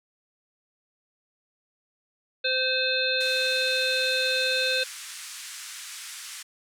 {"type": "harmonic tone", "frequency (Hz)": 517, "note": "C5", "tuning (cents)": -21, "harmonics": [1, 3, 5, 7, 8], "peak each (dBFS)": [-29, -29, -29, -29, -29], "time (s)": [2.44, 4.84], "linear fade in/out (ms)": 10}
{"type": "band-pass noise", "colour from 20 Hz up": "white", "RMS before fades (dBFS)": -40, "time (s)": [3.2, 6.43], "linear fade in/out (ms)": 10, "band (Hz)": [1300, 9700], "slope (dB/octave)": 24}
{"effects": []}